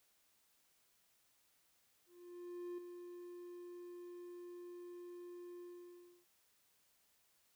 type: tone with ADSR envelope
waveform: triangle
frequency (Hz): 352.2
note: F4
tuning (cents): +15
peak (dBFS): -40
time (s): 2.06-6.26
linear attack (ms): 720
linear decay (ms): 5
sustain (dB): -7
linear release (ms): 650
effects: white hiss -75 dBFS RMS until 7.55 s